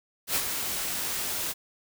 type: noise with ADSR envelope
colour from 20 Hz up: white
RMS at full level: -25 dBFS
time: 0.27-1.54 s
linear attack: 85 ms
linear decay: 56 ms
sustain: -6 dB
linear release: 32 ms
effects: none